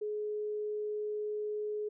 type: tone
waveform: sine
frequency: 421.7 Hz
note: G#4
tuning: 26 cents sharp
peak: -33 dBFS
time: 0.01-1.89 s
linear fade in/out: 10 ms
effects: none